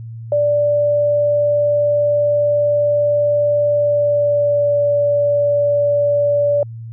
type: tone with pitch glide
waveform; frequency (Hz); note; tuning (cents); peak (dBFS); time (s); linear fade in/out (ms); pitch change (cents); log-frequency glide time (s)
sine; 585 to 578.9; D5 to D5; -7 to -25; -12; 0.32-6.63; 2; -18; 3.69-4.8
effects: added 114 Hz sine -28 dBFS peak until 6.92 s